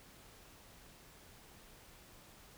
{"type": "silence", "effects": ["pink hiss -59 dBFS RMS until 2.57 s"]}